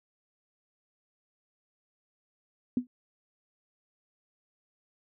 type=tone with exponential decay; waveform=sine; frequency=248 Hz; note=B3; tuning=7 cents sharp; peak=-20 dBFS; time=2.77-2.87 s; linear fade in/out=2 ms; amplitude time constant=20 ms; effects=none